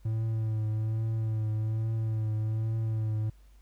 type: tone with vibrato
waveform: triangle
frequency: 110 Hz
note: A2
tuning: in tune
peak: -25 dBFS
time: 0.05-3.3 s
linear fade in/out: 5 ms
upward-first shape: triangle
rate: 1.2 Hz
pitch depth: 35 cents each way
effects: added 50 Hz sine -53 dBFS peak until 3.61 s + pink hiss -68 dBFS RMS until 3.61 s